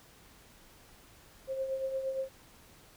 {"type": "tone with tremolo", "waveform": "sine", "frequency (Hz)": 532, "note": "C5", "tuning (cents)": 29, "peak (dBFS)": -29, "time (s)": [1.47, 2.29], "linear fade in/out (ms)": 50, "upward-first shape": "triangle", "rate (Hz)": 8.6, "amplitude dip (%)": 60, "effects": ["pink hiss -58 dBFS RMS until 2.96 s"]}